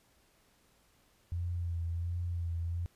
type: tone with vibrato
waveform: sine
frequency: 85.7 Hz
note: F2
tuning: 32 cents flat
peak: -32 dBFS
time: 1.32-2.86 s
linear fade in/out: 0 ms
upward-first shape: sine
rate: 1.4 Hz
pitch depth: 34 cents each way
effects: pink hiss -68 dBFS RMS until 2.95 s + resampled to 32000 Hz